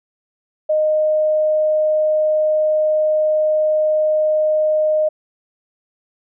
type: tone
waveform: sine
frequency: 617 Hz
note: D#5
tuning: 15 cents flat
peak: -13 dBFS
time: 0.69-5.09 s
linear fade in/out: 10 ms
effects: none